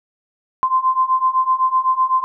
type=beating tone pair; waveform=sine; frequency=1034 / 1041.9 Hz; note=C6 / C6; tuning=-21 / -8 cents; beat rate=7.9 Hz; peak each=-18 / -16 dBFS; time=0.63-2.24 s; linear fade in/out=0 ms; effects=none